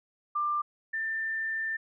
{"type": "tone pair in turn", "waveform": "sine", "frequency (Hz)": [1189, 1786.6], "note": ["D6", "A6"], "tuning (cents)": [21, 26], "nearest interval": "perfect fifth", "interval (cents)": 705, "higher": "second", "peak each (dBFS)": [-26, -29], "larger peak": "first", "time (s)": [[0.35, 0.62], [0.93, 1.77]], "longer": "second", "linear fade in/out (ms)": 10, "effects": []}